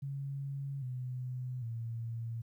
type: tone with pitch steps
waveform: sine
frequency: 138.59 / 126.36 / 115.2 Hz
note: C#3 / B2 / A#2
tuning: 0 / +40 / -20 cents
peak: -36 dBFS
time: 0.02-2.42 s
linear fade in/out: 10 ms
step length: 800 ms
effects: 12-bit